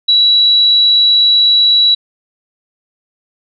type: tone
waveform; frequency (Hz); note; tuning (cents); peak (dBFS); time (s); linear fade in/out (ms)
sine; 3916; B7; -15; -6; 0.08-1.95; 10
effects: none